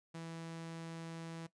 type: tone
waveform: sawtooth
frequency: 164.81 Hz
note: E3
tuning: in tune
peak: -40 dBFS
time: 0.14-1.47 s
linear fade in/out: 10 ms
effects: noise-tail reverb RT60 0.1 s tail -17 dB re dry + resampled to 22050 Hz